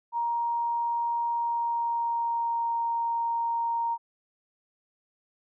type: tone with pitch glide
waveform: sine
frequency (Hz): 939 to 930.4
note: A#5 to A#5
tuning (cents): +12 to -4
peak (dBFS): -25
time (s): 0.12-3.98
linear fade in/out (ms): 50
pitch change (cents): -16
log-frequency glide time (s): 1.29-2.75
effects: none